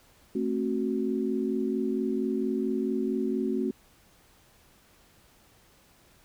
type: chord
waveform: sine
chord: F# diminished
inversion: first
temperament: just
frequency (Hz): 222 / 266.4 / 370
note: A3 / C4 / F#4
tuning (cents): +16 / +31 / 0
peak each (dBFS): -30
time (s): 0.35-3.71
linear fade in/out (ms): 5
effects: pink hiss -60 dBFS RMS until 6.24 s